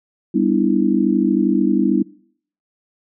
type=chord; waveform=sine; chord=E minor seventh; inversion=first; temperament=just; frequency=197.78 / 247.2 / 296.7 / 329.6 Hz; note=G3 / B3 / D4 / E4; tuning=+16 / +2 / +18 / 0 cents; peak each=-19 dBFS; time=0.34-2.03 s; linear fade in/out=10 ms; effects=noise-tail reverb RT60 0.6 s tail -23 dB re dry